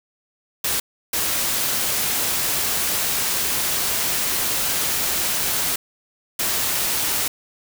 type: noise bursts at uneven times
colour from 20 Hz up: white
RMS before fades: -22 dBFS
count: 3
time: 0.64-0.8 / 1.13-5.76 / 6.39-7.28 s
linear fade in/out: 5 ms
effects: none